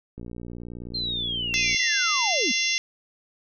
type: click train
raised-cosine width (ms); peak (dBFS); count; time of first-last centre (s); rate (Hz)
3; -25; 94; 0.18-1.746; 59.4
type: linear sweep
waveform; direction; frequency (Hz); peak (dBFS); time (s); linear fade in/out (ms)
sine; down; 4206 to 200.2; -26; 0.94-2.52; 10
type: harmonic tone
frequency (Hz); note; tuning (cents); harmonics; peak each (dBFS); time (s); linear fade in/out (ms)
689; F5; -24; 3 / 4 / 5 / 6 / 7 / 8 / 9; -27 / -28 / -30 / -34 / -34 / -29 / -30; 1.54-2.78; 0
effects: none